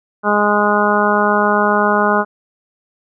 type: harmonic tone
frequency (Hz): 207.4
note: G#3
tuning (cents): -2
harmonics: 1 / 2 / 3 / 4 / 5 / 6 / 7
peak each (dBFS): -19 / -19 / -19 / -19 / -19 / -19 / -19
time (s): 0.23-2.25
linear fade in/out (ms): 50
effects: none